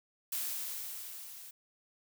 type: noise with level ramp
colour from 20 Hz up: blue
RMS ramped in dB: -35 to -50 dBFS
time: 0.32-1.51 s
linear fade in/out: 5 ms
effects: none